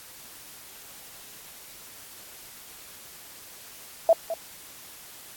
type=tone with echo; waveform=sine; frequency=660 Hz; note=E5; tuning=2 cents sharp; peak=-13 dBFS; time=4.09-4.13 s; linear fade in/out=2 ms; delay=210 ms; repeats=1; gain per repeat=-13 dB; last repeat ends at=4.34 s; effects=white hiss -46 dBFS RMS until 5.36 s + AAC 64 kbps